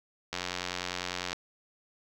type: click train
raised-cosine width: 0.2 ms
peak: -15 dBFS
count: 91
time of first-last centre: 0.33-1.33 s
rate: 90 Hz
effects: none